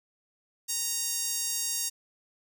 sawtooth tone with high-pass filter, 932.3 Hz, A#5, in tune, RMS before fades -31 dBFS, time 0.68-1.9 s, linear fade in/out 20 ms, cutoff 6500 Hz, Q 1.6, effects none

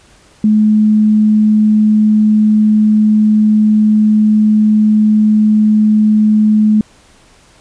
sine tone, 213.7 Hz, G#3, 50 cents sharp, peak -6 dBFS, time 0.44-6.81 s, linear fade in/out 2 ms, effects pink hiss -46 dBFS RMS until 7.6 s + resampled to 22050 Hz

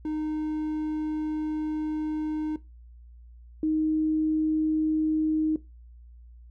triangle / sine tone pair in turn, 308 / 311.9 Hz, D#4 / D#4, -17 / +4 cents, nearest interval unison, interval 21 cents, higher second, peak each -25 / -22 dBFS, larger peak second, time 0.05-2.56 / 3.63-5.56 s, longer first, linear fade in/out 2 ms, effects noise-tail reverb RT60 0.2 s tail -17 dB re dry + added 59 Hz sine -46 dBFS peak until 6.5 s

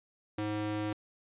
square tone with high-pass filter, 105.7 Hz, G#2, 31 cents sharp, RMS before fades -34 dBFS, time 0.38-0.93 s, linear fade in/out 5 ms, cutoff 210 Hz, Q 5.3, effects resampled to 8000 Hz

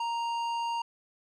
triangle tone with tanh clipping, 932.3 Hz, A#5, in tune, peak -31 dBFS, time 0-0.82 s, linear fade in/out 5 ms, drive 16 dB, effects none

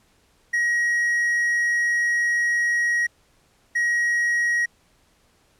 triangle tone bursts at uneven times, 1897 Hz, A#6, 30 cents sharp, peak -17 dBFS, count 2, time 0.53-3.07 / 3.75-4.66 s, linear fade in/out 10 ms, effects pink hiss -61 dBFS RMS until 5.59 s + low-pass 11000 Hz 12 dB/octave

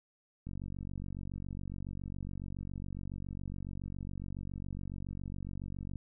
click train, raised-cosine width 5 ms, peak -29 dBFS, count 260, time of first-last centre 0.47-5.957 s, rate 47.2 Hz, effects none

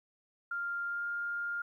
sine tone with pitch glide, 1396.9 to 1406.6 Hz, F6 to F6, 0 to +12 cents, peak -33 dBFS, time 0.51-1.62 s, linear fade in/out 5 ms, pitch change +12 cents, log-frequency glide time 0.85-1.05 s, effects 12-bit

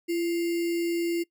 sine tone with sample-and-hold, 340 Hz, F4, 46 cents flat, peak -24 dBFS, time 0.08-1.24 s, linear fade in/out 20 ms, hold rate 2450 Hz, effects noise-tail reverb RT60 0.1 s tail -21 dB re dry

